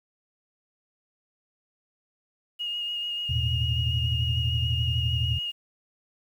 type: tone with vibrato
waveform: sine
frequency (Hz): 2861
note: F7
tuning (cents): +41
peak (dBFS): -28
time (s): 2.59-5.52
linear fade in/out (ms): 20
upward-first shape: square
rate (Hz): 6.8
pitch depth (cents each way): 12
type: chord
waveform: sine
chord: E suspended fourth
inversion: none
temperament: equal with one note detuned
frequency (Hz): 82.41 / 110 / 121.84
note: E2 / A2 / B2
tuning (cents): 0 / 0 / -23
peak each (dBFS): -27 / -30 / -27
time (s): 3.29-5.39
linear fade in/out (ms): 10
effects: tanh soft clip ceiling -14 dBFS + 9-bit